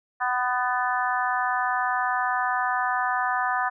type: harmonic tone with a mistuned harmonic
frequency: 250 Hz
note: B3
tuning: 21 cents sharp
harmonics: 3 / 4 / 5 / 6 / 7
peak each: -27 / -28 / -29 / -30 / -30 dBFS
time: 0.2-3.7 s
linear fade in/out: 20 ms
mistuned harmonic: 5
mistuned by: -21 cents
effects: none